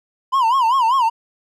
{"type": "tone with vibrato", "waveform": "triangle", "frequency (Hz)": 987.8, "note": "B5", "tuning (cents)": 0, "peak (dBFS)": -11, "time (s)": [0.32, 1.1], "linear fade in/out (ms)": 20, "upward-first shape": "sine", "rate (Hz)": 5.1, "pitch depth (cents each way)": 180, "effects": []}